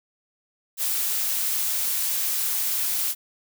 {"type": "noise", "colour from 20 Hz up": "blue", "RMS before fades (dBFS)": -25, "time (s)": [0.77, 3.15], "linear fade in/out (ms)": 50, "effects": []}